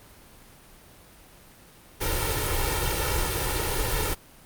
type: noise with comb filter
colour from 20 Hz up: pink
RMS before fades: -26 dBFS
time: 2-4.15 s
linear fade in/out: 20 ms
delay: 2.2 ms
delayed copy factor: +1
effects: pink hiss -51 dBFS RMS until 4.45 s + Opus 32 kbps